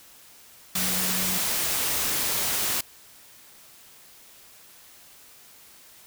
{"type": "tone in noise", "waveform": "sine", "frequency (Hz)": 185, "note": "F#3", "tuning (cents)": 0, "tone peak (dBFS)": -33, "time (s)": [0.75, 1.38], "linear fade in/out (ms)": 5, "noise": "white", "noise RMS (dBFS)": -26, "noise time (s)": [0.75, 2.81], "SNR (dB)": -10, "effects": ["white hiss -51 dBFS RMS until 6.06 s"]}